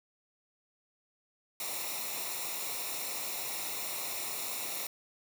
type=noise with comb filter; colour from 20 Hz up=white; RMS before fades=-37 dBFS; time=1.6-4.87 s; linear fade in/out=2 ms; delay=0.63 ms; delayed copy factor=-0.7; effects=none